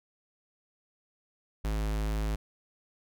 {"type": "tone", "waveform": "square", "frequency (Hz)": 53, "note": "G#1", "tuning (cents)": 36, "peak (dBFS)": -29, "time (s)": [1.64, 2.36], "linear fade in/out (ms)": 10, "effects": []}